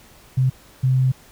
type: tone bursts at uneven times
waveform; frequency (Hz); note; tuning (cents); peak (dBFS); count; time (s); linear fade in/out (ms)
sine; 130; C3; -11; -14; 2; 0.37-0.5 / 0.83-1.12; 10
effects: pink hiss -49 dBFS RMS until 1.31 s